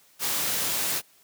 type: noise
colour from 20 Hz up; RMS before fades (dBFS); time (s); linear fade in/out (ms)
white; -27; 0.19-1.02; 50
effects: white hiss -59 dBFS RMS until 1.23 s + high-pass 100 Hz 12 dB/octave